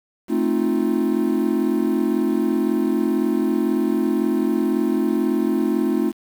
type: chord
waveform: triangle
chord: F dominant seventh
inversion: first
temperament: equal with one note detuned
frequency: 220 / 263.9 / 311.1 / 349.2 Hz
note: A3 / C4 / Eb4 / F4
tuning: 0 / +15 / 0 / 0 cents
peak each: -21 dBFS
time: 0.28-6.13 s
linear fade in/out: 50 ms
effects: 7-bit